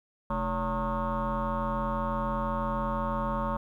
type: tone with frequency modulation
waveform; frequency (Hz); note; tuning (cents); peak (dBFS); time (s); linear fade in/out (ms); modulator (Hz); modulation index
sine; 565; C#5; +33; -26; 0.3-3.57; 5; 174; 3.7
effects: tanh soft clip ceiling -22 dBFS + 11-bit